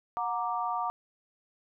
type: chord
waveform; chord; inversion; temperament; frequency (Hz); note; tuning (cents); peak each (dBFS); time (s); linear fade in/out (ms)
sine; Gb augmented; none; equal with one note detuned; 728.1 / 932.3 / 1174.7; Gb5 / Bb5 / D6; -28 / 0 / 0; -33; 0.17-0.9; 0
effects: none